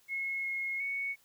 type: tone with pitch steps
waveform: sine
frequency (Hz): 2173 / 2161 / 2220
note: C#7 / C#7 / C#7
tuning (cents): -35 / -45 / +2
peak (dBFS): -32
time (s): 0.08-1.16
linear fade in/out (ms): 50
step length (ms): 360
effects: white hiss -66 dBFS RMS until 1.24 s